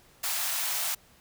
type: high-pass noise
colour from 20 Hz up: white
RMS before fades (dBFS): -30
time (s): 0.23-0.95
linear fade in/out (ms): 10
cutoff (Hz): 610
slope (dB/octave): 96
effects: pink hiss -59 dBFS RMS until 1.2 s